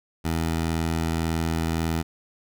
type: tone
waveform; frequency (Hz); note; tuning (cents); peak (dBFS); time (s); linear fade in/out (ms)
15% pulse; 81.8; E2; -13; -17; 0.24-2.03; 20
effects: none